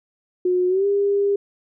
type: tone with pitch glide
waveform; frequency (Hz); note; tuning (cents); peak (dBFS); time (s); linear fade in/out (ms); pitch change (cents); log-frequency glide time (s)
sine; 362.3 to 402; F#4 to G4; -36 to +44; -16; 0.45-1.36; 5; +180; 0.68-0.86
effects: none